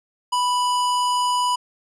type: tone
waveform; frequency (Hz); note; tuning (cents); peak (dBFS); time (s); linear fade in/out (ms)
square; 987.8; B5; 0; -19; 0.32-1.56; 10
effects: resampled to 24000 Hz